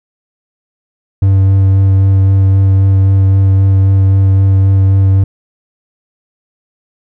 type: tone with vibrato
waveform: triangle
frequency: 96.7 Hz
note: G2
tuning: 23 cents flat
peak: -3 dBFS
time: 1.22-5.24 s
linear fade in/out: 5 ms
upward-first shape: sine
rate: 3.8 Hz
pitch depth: 11 cents each way
effects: none